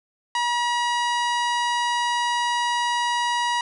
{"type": "harmonic tone with a mistuned harmonic", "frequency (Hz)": 960, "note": "B5", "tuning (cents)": -49, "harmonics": [1, 2, 3, 4, 5, 6, 7, 8, 10], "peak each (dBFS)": [-22, -28, -31, -34, -37, -39, -42, -43, -42], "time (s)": [0.35, 3.61], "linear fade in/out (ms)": 2, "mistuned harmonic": 7, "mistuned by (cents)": -23, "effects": []}